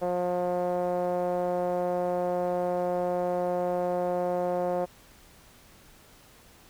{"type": "tone with low-pass filter", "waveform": "5% pulse", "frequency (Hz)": 178.3, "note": "F3", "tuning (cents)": 36, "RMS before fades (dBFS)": -28, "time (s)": [0.01, 4.86], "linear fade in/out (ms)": 20, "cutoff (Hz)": 600, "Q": 3.3, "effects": ["pink hiss -55 dBFS RMS until 6.69 s"]}